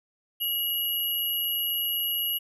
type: tone pair together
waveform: sine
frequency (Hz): 2903 / 11612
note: F#7 / F#9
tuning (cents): -34 / -34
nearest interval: 2 octaves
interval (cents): 2400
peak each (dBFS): -28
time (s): 0.4-2.39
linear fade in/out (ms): 20
effects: none